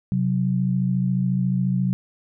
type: tone pair together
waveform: sine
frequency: 130.81 / 185 Hz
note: C3 / F#3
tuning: 0 / 0 cents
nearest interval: tritone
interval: 600 cents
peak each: -22 / -21 dBFS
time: 0.12-1.93 s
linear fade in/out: 0 ms
effects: none